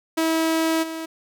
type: tone with level steps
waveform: sawtooth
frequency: 323.5 Hz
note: E4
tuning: 32 cents flat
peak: -15 / -25 dBFS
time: 0.17-1.06 s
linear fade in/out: 10 ms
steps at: 0.82 s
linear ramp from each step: 20 ms
effects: none